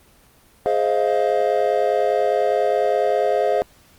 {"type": "chord", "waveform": "triangle", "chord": "F minor seventh", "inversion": "first", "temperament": "just", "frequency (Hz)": [419.1, 523.8, 628.6, 698.5], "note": ["Ab4", "C5", "Eb5", "F5"], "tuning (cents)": [16, 2, 18, 0], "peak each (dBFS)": -20, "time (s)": [0.66, 3.62], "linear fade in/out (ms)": 0, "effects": ["pink hiss -53 dBFS RMS until 3.98 s", "Opus 24 kbps"]}